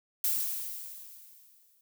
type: noise with exponential decay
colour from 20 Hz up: violet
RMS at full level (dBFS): -27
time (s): 0.24-1.81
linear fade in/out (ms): 2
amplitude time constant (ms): 340
effects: none